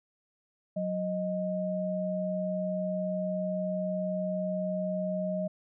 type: tone pair together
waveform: sine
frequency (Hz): 184.21 / 622.3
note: F#3 / D#5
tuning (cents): -7 / 0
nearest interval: octave + major sixth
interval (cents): 2107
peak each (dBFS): -32 / -31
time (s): 0.76-5.48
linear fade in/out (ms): 10
effects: none